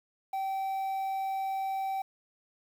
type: tone with quantisation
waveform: triangle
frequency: 773 Hz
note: G5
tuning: 24 cents flat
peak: -28 dBFS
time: 0.33-2.02 s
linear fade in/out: 5 ms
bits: 9
effects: none